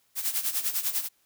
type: noise with tremolo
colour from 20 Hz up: blue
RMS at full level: -26 dBFS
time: 0.15-1.09 s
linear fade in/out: 50 ms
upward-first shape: sine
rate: 10 Hz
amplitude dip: 75%
effects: white hiss -68 dBFS RMS until 1.25 s